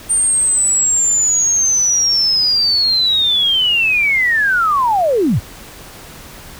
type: linear sweep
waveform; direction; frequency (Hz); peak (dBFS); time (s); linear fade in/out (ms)
sine; down; 8870 to 69.3; -11; 0.09-5.4; 20
effects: pink hiss -36 dBFS RMS until 6.59 s